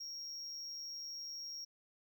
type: tone with amplitude modulation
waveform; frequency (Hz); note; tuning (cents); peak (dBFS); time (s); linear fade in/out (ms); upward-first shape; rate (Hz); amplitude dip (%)
triangle; 5588; F8; 0; -40; 0-1.65; 10; sine; 152; 40
effects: none